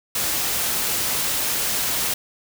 white noise, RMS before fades -23 dBFS, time 0.15-2.14 s, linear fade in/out 5 ms, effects none

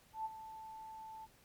sine tone with ADSR envelope, 880 Hz, A5, in tune, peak -35 dBFS, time 0.13-1.27 s, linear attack 120 ms, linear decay 32 ms, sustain -12 dB, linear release 30 ms, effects pink hiss -66 dBFS RMS until 1.44 s + MP3 96 kbps

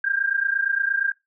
sine tone pair together, 1584 / 1612.6 Hz, G6 / G6, +18 / +49 cents, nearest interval unison, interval 31 cents, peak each -23 dBFS, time 0.04-1.12 s, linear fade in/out 5 ms, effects noise-tail reverb RT60 0.2 s tail -23 dB re dry

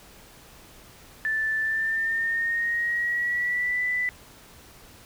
sine tone with pitch glide, 1760 to 1987 Hz, A6 to B6, 0 to +10 cents, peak -23 dBFS, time 1.25-4.09 s, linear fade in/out 0 ms, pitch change +210 cents, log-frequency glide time 1.6-3.82 s, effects pink hiss -50 dBFS RMS until 5.05 s

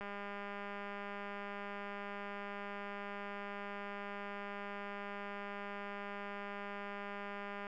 click train, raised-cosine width 0.5 ms, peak -30 dBFS, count 1548, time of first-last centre 0.01-7.668 s, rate 202 Hz, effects none

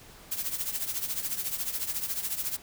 blue noise with tremolo, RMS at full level -29 dBFS, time 0.31-2.57 s, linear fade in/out 10 ms, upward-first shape triangle, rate 14 Hz, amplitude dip 80%, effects pink hiss -51 dBFS RMS until 2.62 s

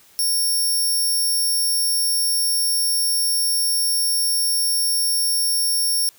10% pulse tone, 5500 Hz, F8, 27 cents flat, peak -12 dBFS, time 0.19-6.09 s, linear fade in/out 0 ms, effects white hiss -52 dBFS RMS until 6.18 s

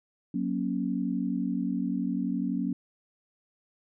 sine chord, F# major, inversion none, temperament equal with one note detuned, 185 / 236.9 / 277.2 Hz, F#3 / A#3 / C#4, 0 / +28 / 0 cents, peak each -31 dBFS, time 0.34-2.73 s, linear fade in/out 5 ms, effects none

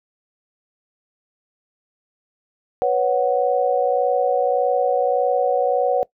sine chord, B suspended second, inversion none, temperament just, 493.9 / 555.6 / 740.8 Hz, B4 / C#5 / F#5, 0 / +4 / +2 cents, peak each -20 dBFS, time 2.82-6.03 s, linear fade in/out 0 ms, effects noise-tail reverb RT60 0.1 s tail -20 dB re dry

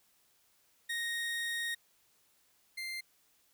30% pulse tone pair in turn, 1864.7 / 2093 Hz, A#6 / C7, 0 / 0 cents, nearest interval major second, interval 200 cents, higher second, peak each -31 / -35 dBFS, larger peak first, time 0.89-1.75 / 2.77-3.01 s, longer first, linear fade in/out 10 ms, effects white hiss -70 dBFS RMS until 3.53 s

